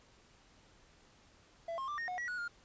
triangle tone with pitch steps, 669 / 1069 / 1180 / 1850 / 727 / 1929 / 1462 / 1411 Hz, E5 / C6 / D6 / A#6 / F#5 / B6 / F#6 / F6, +25 / +37 / +8 / -14 / -31 / -41 / -21 / +17 cents, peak -35 dBFS, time 1.68-2.48 s, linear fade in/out 5 ms, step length 100 ms, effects pink hiss -64 dBFS RMS until 2.64 s + resampled to 16000 Hz

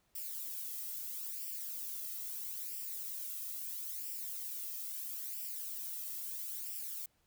violet noise with flanger, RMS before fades -42 dBFS, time 0.15-7.06 s, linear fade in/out 5 ms, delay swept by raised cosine 0.38 to 1.58 ms, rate 0.76 Hz, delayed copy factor +0.6, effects pink hiss -75 dBFS RMS until 7.26 s

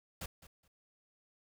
pink noise with echo, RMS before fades -42 dBFS, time 0.21-0.26 s, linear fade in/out 5 ms, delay 210 ms, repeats 2, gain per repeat -15 dB, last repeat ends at 0.68 s, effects none

